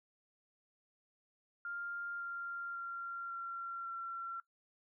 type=tone with pitch steps; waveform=sine; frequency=1399 / 1389.3 / 1379.7 / 1370.2 / 1360.7 Hz; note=F6 / F6 / F6 / F6 / F6; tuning=+3 / -9 / -21 / -33 / -45 cents; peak=-39 dBFS; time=1.65-4.4 s; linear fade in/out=2 ms; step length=550 ms; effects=noise-tail reverb RT60 0.1 s tail -19 dB re dry